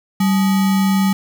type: tone with sample-and-hold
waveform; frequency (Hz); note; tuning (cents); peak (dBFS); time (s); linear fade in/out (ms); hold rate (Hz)
sine; 193.5; G3; -22; -12; 0.2-1.13; 5; 1050
effects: none